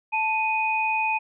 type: tone pair together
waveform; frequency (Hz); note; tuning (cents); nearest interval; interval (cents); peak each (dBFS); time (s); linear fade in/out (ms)
sine; 880 / 2489; A5 / D#7; 0 / 0; octave + tritone; 1800; -24; 0.12-1.19; 20
effects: none